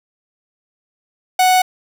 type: tone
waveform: 45% pulse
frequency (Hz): 740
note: F#5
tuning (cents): 0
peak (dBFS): -10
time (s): 1.39-1.62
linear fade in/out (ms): 5
effects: none